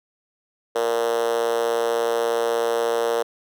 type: tone with high-pass filter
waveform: 5% pulse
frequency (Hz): 116.54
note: A#2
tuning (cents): 0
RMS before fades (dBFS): -22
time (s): 0.75-3.23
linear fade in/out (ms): 10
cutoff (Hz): 480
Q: 5.6
effects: none